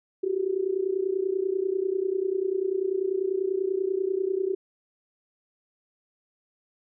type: tone with amplitude modulation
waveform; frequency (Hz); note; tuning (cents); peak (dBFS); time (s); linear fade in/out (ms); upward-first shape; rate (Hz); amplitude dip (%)
sine; 381; G4; -49; -20; 0.23-4.55; 10; sine; 30.2; 85
effects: none